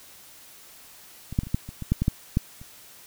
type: clicks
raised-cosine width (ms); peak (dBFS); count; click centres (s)
5; -22 / -9 / -21 / -25 / -10 / -24 / -20 / -8 / -11 / -8 / -8 / -30; 12; 1.326 / 1.389 / 1.434 / 1.47 / 1.545 / 1.69 / 1.823 / 1.92 / 2.02 / 2.081 / 2.371 / 2.615
effects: white hiss -49 dBFS RMS until 3.06 s